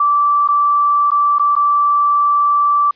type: tone with dropouts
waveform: sine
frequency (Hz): 1164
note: D6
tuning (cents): -16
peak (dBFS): -10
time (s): 0-2.91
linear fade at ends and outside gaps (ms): 5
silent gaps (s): 0.477-0.486 / 1.106-1.116 / 1.385-1.395 / 1.554-1.563
effects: white hiss -54 dBFS RMS until 2.95 s + resampled to 11025 Hz